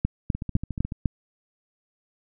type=two click trains; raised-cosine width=5 ms; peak=-18 / -9 dBFS; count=9 / 5; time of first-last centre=0.35-0.921 / 0.05-1.058 s; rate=14 / 3.97 Hz; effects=none